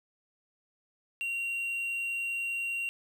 triangle tone with quantisation, 2755 Hz, F7, 24 cents flat, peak -29 dBFS, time 1.21-2.89 s, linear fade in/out 0 ms, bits 9, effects none

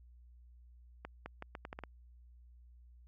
accelerating click train, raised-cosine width 0.5 ms, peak -28 dBFS, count 8, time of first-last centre 1.05-1.837 s, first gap 210 ms, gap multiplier 0.78, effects added 60 Hz sine -56 dBFS peak until 3.07 s

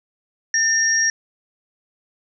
sine tone pair together, 1800 / 5631 Hz, A6 / F8, +39 / +13 cents, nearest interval octave + minor sixth, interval 1974 cents, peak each -18 dBFS, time 0.54-1.1 s, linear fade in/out 2 ms, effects none

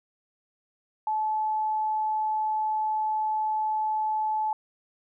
sine tone, 864 Hz, A5, 32 cents flat, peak -24 dBFS, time 1.07-4.53 s, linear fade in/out 2 ms, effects none

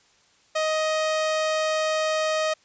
sawtooth tone, 626 Hz, D#5, 10 cents sharp, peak -18 dBFS, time 0.55-2.54 s, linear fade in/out 10 ms, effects white hiss -60 dBFS RMS until 2.64 s + resampled to 16000 Hz

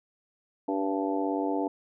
harmonic tone with a mistuned harmonic, 97.1 Hz, G2, 16 cents flat, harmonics 3 / 4 / 5 / 6 / 7 / 8 / 9, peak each -29 / -34 / -34 / -43 / -34 / -42 / -35 dBFS, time 0.68-1.68 s, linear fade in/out 5 ms, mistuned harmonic 6, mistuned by -30 cents, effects none

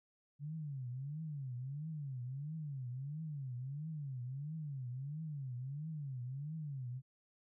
sine tone with vibrato, 140 Hz, C#3, 18 cents sharp, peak -40 dBFS, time 0.39-7.02 s, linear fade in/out 50 ms, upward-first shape triangle, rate 1.5 Hz, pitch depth 260 cents each way, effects none

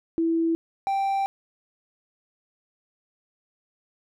sine / triangle tone pair in turn, 329.6 / 783.9 Hz, E4 / G5, 0 / 0 cents, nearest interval octave + minor third, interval 1500 cents, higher second, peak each -20 dBFS, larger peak neither, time 0.18-0.55 / 0.87-1.26 s, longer second, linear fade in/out 0 ms, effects none

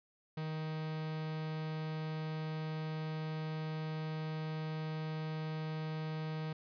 45% pulse tone, 156.7 Hz, D#3, 13 cents sharp, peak -37 dBFS, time 0.37-6.53 s, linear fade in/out 5 ms, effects resampled to 11025 Hz + 13-bit

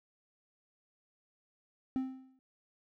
triangle tone with exponential decay, 261.6 Hz, C4, in tune, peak -26 dBFS, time 1.96-2.39 s, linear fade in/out 0 ms, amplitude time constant 92 ms, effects none

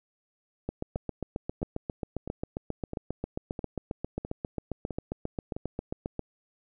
two click trains, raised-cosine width 2 ms, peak -18 / -21 dBFS, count 42 / 8, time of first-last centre 0.69-6.193 / 0.96-5.565 s, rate 7.45 / 1.52 Hz, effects none

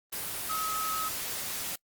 sine tone in noise, 1280 Hz, D#6, 49 cents sharp, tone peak -31 dBFS, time 0.49-1.09 s, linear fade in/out 10 ms, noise white, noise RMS -35 dBFS, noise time 0.12-1.76 s, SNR +1 dB, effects noise-tail reverb RT60 0.1 s tail -26 dB re dry + Opus 24 kbps

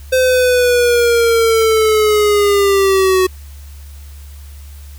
square linear sweep, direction down, 517 to 370 Hz, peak -10 dBFS, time 0.12-3.27 s, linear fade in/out 10 ms, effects added 71 Hz sine -31 dBFS peak until 4.98 s + white hiss -45 dBFS RMS until 4.98 s

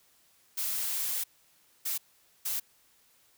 blue noise bursts at uneven times, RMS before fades -32 dBFS, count 3, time 0.57-1.24 / 1.85-1.98 / 2.45-2.6 s, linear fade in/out 10 ms, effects white hiss -65 dBFS RMS until 3.37 s

